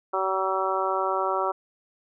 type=harmonic tone; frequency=190.2 Hz; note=F#3; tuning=48 cents sharp; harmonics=2 / 3 / 4 / 5 / 6 / 7; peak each=-30 / -30 / -30 / -30 / -30 / -30 dBFS; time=0.13-1.52 s; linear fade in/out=10 ms; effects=none